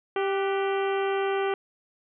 harmonic tone with a mistuned harmonic, 392 Hz, G4, in tune, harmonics 1 / 2 / 3 / 4 / 5 / 6 / 7 / 8, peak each -25 / -31 / -35 / -37 / -39 / -41 / -42 / -43 dBFS, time 0.16-1.54 s, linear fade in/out 2 ms, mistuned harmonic 4, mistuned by -77 cents, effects none

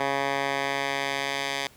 10% pulse tone with band-pass filter sweep, 138.59 Hz, C#3, in tune, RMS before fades -28 dBFS, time 0-1.67 s, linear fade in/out 2 ms, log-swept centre 1300 to 3200 Hz, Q 0.84, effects pink hiss -54 dBFS RMS until 1.76 s + high-pass 60 Hz 12 dB/octave

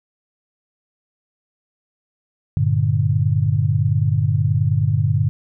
sine chord, G minor, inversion none, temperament equal, 98 / 116.54 / 146.83 Hz, G2 / Bb2 / D3, 0 / 0 / 0 cents, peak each -19 dBFS, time 2.57-5.29 s, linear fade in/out 0 ms, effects none

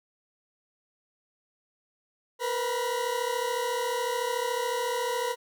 40% pulse tone cluster, 468.1 / 502 / 971 Hz, A#4 / B4 / B5, +7 / +28 / -30 cents, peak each -31 dBFS, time 2.39-5.36 s, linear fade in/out 50 ms, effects none

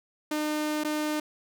sawtooth tone with dropouts, 303.4 Hz, D#4, 44 cents flat, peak -23 dBFS, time 0.31-1.2 s, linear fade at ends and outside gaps 5 ms, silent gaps 0.837-0.846 s, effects none

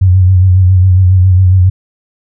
sine tone with vibrato, 92.5 Hz, F#2, in tune, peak -3 dBFS, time 0.01-1.7 s, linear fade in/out 10 ms, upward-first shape sine, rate 7.3 Hz, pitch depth 50 cents each way, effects none

